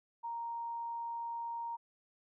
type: tone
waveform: sine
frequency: 932.3 Hz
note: A#5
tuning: in tune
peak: -37 dBFS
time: 0.23-1.77 s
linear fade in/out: 20 ms
effects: none